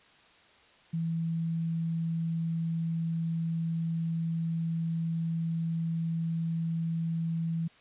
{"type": "tone", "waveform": "sine", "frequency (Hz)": 164.81, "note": "E3", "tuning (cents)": 0, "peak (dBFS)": -28, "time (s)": [0.93, 7.68], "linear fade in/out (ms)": 10, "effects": ["white hiss -59 dBFS RMS until 7.8 s", "resampled to 8000 Hz"]}